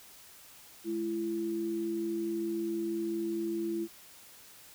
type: tone pair together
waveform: sine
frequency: 211.9 / 336.4 Hz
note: G#3 / E4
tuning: +35 / +35 cents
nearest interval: minor sixth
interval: 800 cents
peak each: -39 / -31 dBFS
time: 0.84-3.88 s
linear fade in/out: 50 ms
effects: white hiss -54 dBFS RMS until 4.74 s